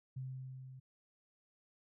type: tone with level ramp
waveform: sine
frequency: 130.5 Hz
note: C3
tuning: 4 cents flat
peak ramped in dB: -39 to -50 dBFS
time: 0.16-0.8 s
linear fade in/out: 10 ms
effects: none